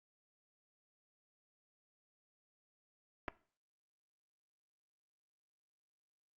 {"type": "clicks", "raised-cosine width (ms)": 0.5, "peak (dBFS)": -24, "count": 2, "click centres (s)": [3.281, 3.284], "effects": ["noise-tail reverb RT60 0.4 s tail -18 dB re dry", "Opus 48 kbps"]}